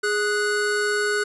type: tone pair together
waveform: square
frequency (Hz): 415.3 / 1477.4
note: G#4 / F#6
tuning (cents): 0 / -3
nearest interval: octave + minor seventh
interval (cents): 2197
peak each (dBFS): -24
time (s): 0.03-1.24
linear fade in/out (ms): 10
effects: resampled to 24000 Hz